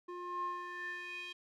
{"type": "tone with band-pass filter sweep", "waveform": "square", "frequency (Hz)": 355, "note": "F4", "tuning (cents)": 28, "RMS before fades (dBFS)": -42, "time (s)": [0.08, 1.33], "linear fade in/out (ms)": 10, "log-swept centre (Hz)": [710, 3000], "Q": 5.3, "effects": []}